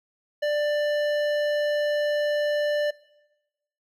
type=tone with hard clipping; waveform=sine; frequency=591 Hz; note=D5; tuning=11 cents sharp; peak=-24 dBFS; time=0.42-2.91 s; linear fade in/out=10 ms; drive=13 dB; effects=noise-tail reverb RT60 1.0 s tail -21 dB re dry